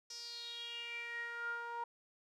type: tone with band-pass filter sweep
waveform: sawtooth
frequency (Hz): 471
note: A#4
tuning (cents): +18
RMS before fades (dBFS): -44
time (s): 0.1-1.84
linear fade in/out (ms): 5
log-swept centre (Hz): 5500 to 1000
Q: 7.8
effects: none